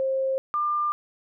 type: tone pair in turn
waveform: sine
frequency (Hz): 532 / 1196.8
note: C5 / D6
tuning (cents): +29 / +32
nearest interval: octave + major second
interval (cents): 1403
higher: second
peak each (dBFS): -22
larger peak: neither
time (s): 0-0.38 / 0.54-0.92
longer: neither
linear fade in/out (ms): 0
effects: none